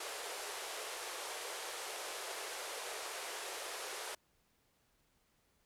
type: band-pass noise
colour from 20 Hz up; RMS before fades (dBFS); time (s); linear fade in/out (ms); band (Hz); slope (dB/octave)
pink; -44; 0-4.15; 5; 390 to 12000; 48
effects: pink hiss -75 dBFS RMS until 5.65 s